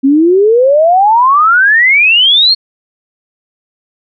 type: exponential sweep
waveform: sine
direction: up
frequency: 262.9 to 4366 Hz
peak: -4 dBFS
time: 0.03-2.55 s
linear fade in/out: 20 ms
effects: none